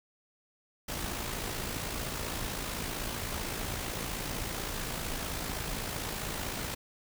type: noise with amplitude modulation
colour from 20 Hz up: pink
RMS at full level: -34 dBFS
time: 0.88-6.75 s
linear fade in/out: 10 ms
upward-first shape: sine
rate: 55.7 Hz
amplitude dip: 45%
effects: none